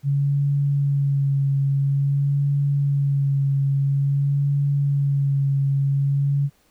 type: tone with vibrato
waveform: sine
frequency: 140 Hz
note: C#3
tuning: 18 cents sharp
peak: -17 dBFS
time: 0.03-6.5 s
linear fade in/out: 50 ms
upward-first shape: sine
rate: 0.49 Hz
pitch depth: 21 cents each way
effects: pink hiss -61 dBFS RMS until 6.7 s